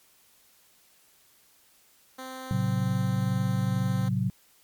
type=tone; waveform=10% pulse; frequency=260 Hz; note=C4; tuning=11 cents flat; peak=-29 dBFS; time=2.18-4.09 s; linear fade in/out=10 ms
type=chord; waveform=sine; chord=F# diminished; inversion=first; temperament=just; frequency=111 / 133.2 / 185 Hz; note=A2 / C3 / F#3; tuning=+16 / +31 / 0 cents; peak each=-28 dBFS; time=2.51-4.3 s; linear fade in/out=0 ms
effects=white hiss -61 dBFS RMS until 4.63 s + MP3 96 kbps